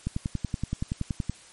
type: click train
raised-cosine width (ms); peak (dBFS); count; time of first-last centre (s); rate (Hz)
5; -15; 14; 0.07-1.296; 10.6
effects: white hiss -51 dBFS RMS until 1.52 s + MP3 48 kbps